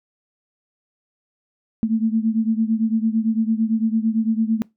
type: beating tone pair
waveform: sine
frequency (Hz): 220 / 228.9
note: A3 / A#3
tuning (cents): 0 / -31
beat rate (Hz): 8.9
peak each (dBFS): -19 / -21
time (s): 1.83-4.62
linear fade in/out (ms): 0
effects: noise-tail reverb RT60 0.2 s tail -23 dB re dry